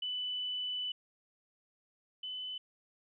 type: tone pair in turn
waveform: sine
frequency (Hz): 2989 / 3015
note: F#7 / F#7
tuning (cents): +17 / +32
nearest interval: unison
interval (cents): 15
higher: second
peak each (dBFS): -34 / -38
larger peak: first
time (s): 0.02-0.92 / 2.23-2.58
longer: first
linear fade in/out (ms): 5
effects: none